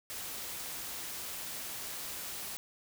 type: noise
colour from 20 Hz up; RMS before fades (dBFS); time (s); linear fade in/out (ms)
white; -41; 0.1-2.57; 0
effects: none